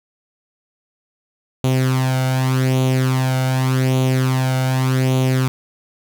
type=tone with flanger; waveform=sawtooth; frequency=130 Hz; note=C3; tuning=11 cents flat; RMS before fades=-17 dBFS; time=1.64-5.48 s; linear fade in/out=0 ms; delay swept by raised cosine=0.29 to 1.39 ms; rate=0.85 Hz; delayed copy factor=+0.65; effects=none